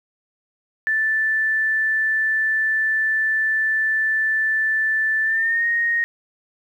sine tone with pitch glide, 1760 to 1864.7 Hz, A6 to A#6, 0 to 0 cents, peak -17 dBFS, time 0.87-6.04 s, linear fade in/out 0 ms, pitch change +100 cents, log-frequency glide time 5.23-5.66 s, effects 9-bit

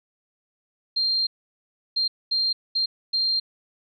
sine tone bursts at uneven times, 4186 Hz, C8, in tune, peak -20 dBFS, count 5, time 0.96-1.27 / 1.96-2.08 / 2.31-2.53 / 2.75-2.86 / 3.13-3.4 s, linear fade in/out 10 ms, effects none

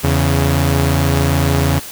sawtooth tone pair together, 82.63 / 138.59 Hz, E2 / C#3, +5 / 0 cents, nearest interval major sixth, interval 895 cents, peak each -11 dBFS, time 0.03-1.8 s, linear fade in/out 20 ms, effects white hiss -31 dBFS RMS until 1.91 s

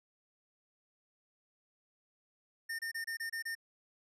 square tone bursts, 1818 Hz, A#6, 44 cents flat, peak -37 dBFS, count 7, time 2.69-3.552 s, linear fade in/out 10 ms, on 100 ms, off 27 ms, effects resampled to 32000 Hz

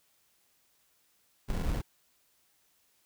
brown noise with sample-and-hold, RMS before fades -31 dBFS, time 1.48-1.82 s, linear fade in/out 20 ms, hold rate 1225 Hz, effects white hiss -70 dBFS RMS until 3.05 s

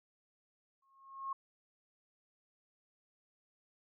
sine tone with exponential growth, 1083 Hz, C#6, 41 cents flat, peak -34 dBFS, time 0.82-1.33 s, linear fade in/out 5 ms, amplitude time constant 110 ms, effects none

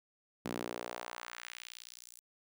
sawtooth tone with high-pass filter sweep, 59.5 Hz, A#1, 36 cents sharp, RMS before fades -45 dBFS, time 0.45-2.2 s, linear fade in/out 5 ms, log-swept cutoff 220 to 8600 Hz, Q 1.3, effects none

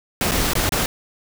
pink noise with dropouts, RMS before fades -20 dBFS, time 0.21-0.86 s, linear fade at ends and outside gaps 1 ms, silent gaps 0.312-0.318 / 0.534-0.553 / 0.692-0.721 s, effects none

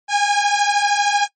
sawtooth beating tone pair, 811 / 824 Hz, G#5 / G#5, -41 / -14 cents, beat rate 13 Hz, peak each -14 dBFS, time 0.08-1.28 s, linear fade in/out 50 ms, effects noise-tail reverb RT60 0.1 s tail -20 dB re dry + MP3 32 kbps

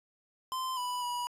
square tone with pitch steps, 1036 / 988 / 973 Hz, C6 / B5 / B5, -17 / 0 / -26 cents, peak -33 dBFS, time 0.52-1.27 s, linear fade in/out 0 ms, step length 250 ms, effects resampled to 32000 Hz + 10-bit

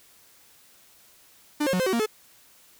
45% pulse tone with pitch steps, 297.5 / 537 / 182.3 / 519 / 377.4 / 233.4 / 431.1 Hz, D4 / C5 / F#3 / C5 / F#4 / A#3 / A4, +22 / +45 / -25 / -14 / +34 / +2 / -35 cents, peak -22 dBFS, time 1.6-2.062 s, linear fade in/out 10 ms, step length 66 ms, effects white hiss -56 dBFS RMS until 2.79 s

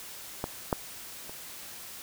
clicks, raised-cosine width 1 ms, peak -16 / -11 / -29 dBFS, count 3, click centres 0.441 / 0.728 / 1.295 s, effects white hiss -44 dBFS RMS until 2.02 s

